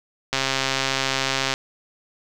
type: click train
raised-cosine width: 0.2 ms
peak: -4 dBFS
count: 163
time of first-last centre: 0.33-1.539 s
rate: 134 Hz
effects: none